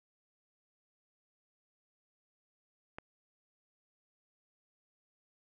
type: click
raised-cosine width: 0.5 ms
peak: -27 dBFS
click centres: 2.985 s
effects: none